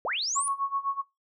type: linear sweep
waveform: sine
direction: up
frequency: 392 to 9890 Hz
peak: -27 dBFS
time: 0.05-0.48 s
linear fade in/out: 0 ms
type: tone with tremolo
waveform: sine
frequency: 1105 Hz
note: C#6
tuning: 6 cents flat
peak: -24 dBFS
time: 0.35-1.02 s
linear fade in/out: 20 ms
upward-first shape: sine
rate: 7.9 Hz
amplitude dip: 90%
effects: noise-tail reverb RT60 0.2 s tail -18 dB re dry